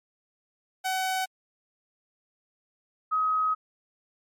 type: tone pair in turn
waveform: sawtooth / sine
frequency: 753 / 1266.4 Hz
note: F#5 / D#6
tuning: +30 / +30 cents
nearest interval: major sixth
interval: 900 cents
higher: second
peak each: -22 dBFS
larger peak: neither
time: 0.84-1.26 / 3.11-3.55 s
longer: second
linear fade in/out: 20 ms
effects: MP3 64 kbps